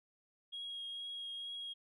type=tone with vibrato; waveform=sine; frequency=3282 Hz; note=G#7; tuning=21 cents flat; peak=-40 dBFS; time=0.52-1.74 s; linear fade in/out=20 ms; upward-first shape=triangle; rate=2.2 Hz; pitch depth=14 cents each way; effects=tanh soft clip ceiling -38 dBFS